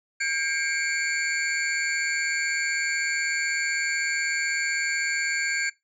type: tone cluster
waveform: sine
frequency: 1606 / 2166 / 2322 / 4483 / 7130 Hz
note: G6 / C#7 / D7 / C#8 / A8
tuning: +41 / -41 / -20 / +19 / +22 cents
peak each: -27 / -30 / -30 / -34 / -33 dBFS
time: 0.2-5.7 s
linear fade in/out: 10 ms
effects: noise-tail reverb RT60 0.2 s tail -21 dB re dry + tanh soft clip ceiling -14 dBFS